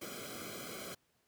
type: noise with comb filter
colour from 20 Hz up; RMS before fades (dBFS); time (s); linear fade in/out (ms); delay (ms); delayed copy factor
pink; -45; 0.01-0.95; 10; 1.1; -1
effects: pink hiss -75 dBFS RMS until 1.27 s + high-pass 100 Hz 12 dB/octave